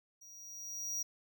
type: tone with level ramp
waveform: square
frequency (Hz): 5750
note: F8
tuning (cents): +50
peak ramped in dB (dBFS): -54 to -34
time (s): 0.21-1.03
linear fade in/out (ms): 10
effects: none